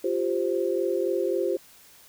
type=chord; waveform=sine; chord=F suspended second; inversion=none; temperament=just; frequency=349.2 / 392.9 / 523.8 Hz; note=F4 / G4 / C5; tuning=0 / +4 / +2 cents; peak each=-27 / -27 / -28 dBFS; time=0.04-1.57 s; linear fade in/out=5 ms; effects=white hiss -53 dBFS RMS until 2.08 s